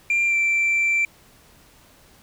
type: tone with pitch glide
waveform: sine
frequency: 2380 to 2345 Hz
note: D7 to D7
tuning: +22 to -3 cents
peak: -15 dBFS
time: 0.1-1.05 s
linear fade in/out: 2 ms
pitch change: -25 cents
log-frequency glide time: 0.26-0.35 s
effects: tanh soft clip ceiling -16 dBFS + pink hiss -53 dBFS RMS until 2.22 s